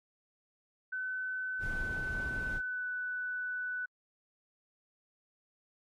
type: tone with pitch glide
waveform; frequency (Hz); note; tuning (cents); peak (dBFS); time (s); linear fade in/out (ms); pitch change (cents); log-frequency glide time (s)
sine; 1514 to 1490.6; F#6 to F#6; +39 to +12; -34; 0.92-3.86; 10; -27; 2.38-2.87
type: noise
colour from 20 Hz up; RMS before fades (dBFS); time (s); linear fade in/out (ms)
brown; -40; 1.59-2.61; 50
effects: AAC 32 kbps